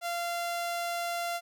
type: tone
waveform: sawtooth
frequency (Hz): 690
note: F5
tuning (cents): -21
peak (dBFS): -27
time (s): 0.01-1.41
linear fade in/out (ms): 50
effects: none